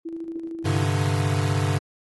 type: tone with tremolo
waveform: sine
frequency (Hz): 330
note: E4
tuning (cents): +2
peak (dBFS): -28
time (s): 0.05-0.84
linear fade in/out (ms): 10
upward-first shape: square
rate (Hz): 13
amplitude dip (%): 40
type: chord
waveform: square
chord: G suspended fourth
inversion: none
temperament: equal with one note detuned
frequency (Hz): 99.08 / 130.81 / 146.83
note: G2 / C3 / D3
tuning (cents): +19 / 0 / 0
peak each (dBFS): -24 / -28 / -26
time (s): 0.64-1.79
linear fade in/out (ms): 20
effects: AAC 32 kbps